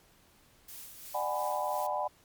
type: noise with tremolo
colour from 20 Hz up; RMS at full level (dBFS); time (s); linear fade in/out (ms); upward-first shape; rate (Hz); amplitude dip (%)
blue; -45; 0.68-1.87; 5; sine; 2.9; 45
type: chord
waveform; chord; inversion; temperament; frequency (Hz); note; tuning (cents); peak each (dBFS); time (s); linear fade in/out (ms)
sine; G# half-diminished seventh; second; just; 598 / 747.5 / 830.6 / 996.7; D5 / F#5 / G#5 / B5; +31 / +17 / 0 / +16; -35; 1.14-2.08; 10
effects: pink hiss -63 dBFS RMS until 2.24 s + MP3 96 kbps